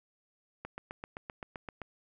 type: click train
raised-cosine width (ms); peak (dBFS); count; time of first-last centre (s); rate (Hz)
0.5; -25; 10; 0.65-1.817; 7.71
effects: none